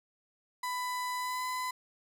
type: tone with pitch glide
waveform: 35% pulse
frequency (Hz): 997 to 1009.2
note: B5 to B5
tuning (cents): +16 to +37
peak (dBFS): -31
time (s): 0.63-1.71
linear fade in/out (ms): 5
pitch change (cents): +21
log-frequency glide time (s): 1.18-1.44
effects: none